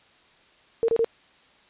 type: tone bursts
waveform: sine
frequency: 457.8 Hz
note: A#4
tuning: 31 cents flat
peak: -18 dBFS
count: 3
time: 0.83-1.045 s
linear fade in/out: 0 ms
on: 53 ms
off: 28 ms
effects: white hiss -57 dBFS RMS until 1.69 s + resampled to 8000 Hz